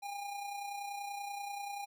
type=tone with amplitude modulation; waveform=square; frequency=808 Hz; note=G#5; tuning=48 cents flat; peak=-38 dBFS; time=0.02-1.86 s; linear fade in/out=20 ms; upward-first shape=sine; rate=30.4 Hz; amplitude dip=45%; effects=none